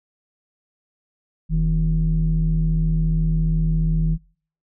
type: tone pair together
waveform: sine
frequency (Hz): 42.77 / 160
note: F1 / D#3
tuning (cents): -35 / +49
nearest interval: octave + major seventh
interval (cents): 2284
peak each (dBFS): -18 / -18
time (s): 1.49-4.18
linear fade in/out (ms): 50
effects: noise-tail reverb RT60 0.5 s tail -25 dB re dry + tanh soft clip ceiling -11 dBFS